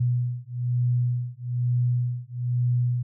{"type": "beating tone pair", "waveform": "sine", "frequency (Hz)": [122.1, 123.2], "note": ["B2", "B2"], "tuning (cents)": [-19, -4], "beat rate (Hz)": 1.1, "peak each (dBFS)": -25, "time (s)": [0, 3.03], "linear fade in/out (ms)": 10, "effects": []}